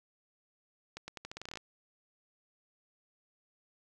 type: accelerating click train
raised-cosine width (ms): 0.2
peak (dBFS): -25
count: 13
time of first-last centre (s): 0.97-1.573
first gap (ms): 110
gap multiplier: 0.84
effects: none